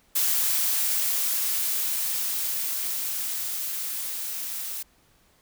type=noise with level ramp; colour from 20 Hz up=blue; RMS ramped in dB=-23 to -33 dBFS; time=0.15-4.83 s; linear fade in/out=10 ms; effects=pink hiss -62 dBFS RMS until 5.41 s